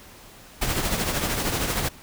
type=noise with tremolo; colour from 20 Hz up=pink; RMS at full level=-23 dBFS; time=0.61-1.89 s; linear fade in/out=10 ms; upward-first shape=triangle; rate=13 Hz; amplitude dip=55%; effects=pink hiss -47 dBFS RMS until 2.02 s